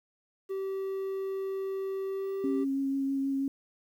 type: tone with pitch glide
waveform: triangle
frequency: 386.2 to 391.4 Hz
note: G4 to G4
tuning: -26 to -3 cents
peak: -29 dBFS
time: 0.49-2.65 s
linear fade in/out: 20 ms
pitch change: +23 cents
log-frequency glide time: 2.06-2.48 s
type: tone with vibrato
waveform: sine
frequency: 272.7 Hz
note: C#4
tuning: 28 cents flat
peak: -27 dBFS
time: 2.44-3.48 s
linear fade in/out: 2 ms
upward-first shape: triangle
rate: 6.2 Hz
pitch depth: 14 cents each way
effects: 10-bit